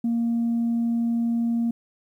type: tone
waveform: sine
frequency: 233.1 Hz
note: A#3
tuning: in tune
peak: -19 dBFS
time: 0.04-1.71 s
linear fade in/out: 5 ms
effects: tanh soft clip ceiling -18 dBFS + 10-bit